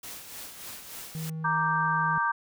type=noise with tremolo; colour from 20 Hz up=white; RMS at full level=-40 dBFS; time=0.03-1.3 s; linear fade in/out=5 ms; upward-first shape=sine; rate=3.4 Hz; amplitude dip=50%
type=tone; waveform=triangle; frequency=159.2 Hz; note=D#3; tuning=40 cents sharp; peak=-30 dBFS; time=1.15-2.18 s; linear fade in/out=0 ms
type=chord; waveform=sine; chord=G minor; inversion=first; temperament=equal; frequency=932.3 / 1174.7 / 1568 Hz; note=Bb5 / D6 / G6; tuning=0 / 0 / 0 cents; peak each=-28 dBFS; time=1.44-2.32 s; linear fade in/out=10 ms
effects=none